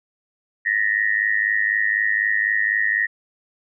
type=tone with amplitude modulation; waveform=sine; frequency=1864.7 Hz; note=A#6; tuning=in tune; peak=-13 dBFS; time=0.65-3.07 s; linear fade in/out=20 ms; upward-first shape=sine; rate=104 Hz; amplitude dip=95%; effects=none